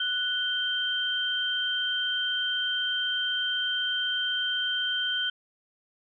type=tone pair together; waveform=sine; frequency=1480 / 3136 Hz; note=F#6 / G7; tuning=0 / 0 cents; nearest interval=octave + minor second; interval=1300 cents; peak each=-30 / -27 dBFS; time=0-5.3 s; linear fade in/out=5 ms; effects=none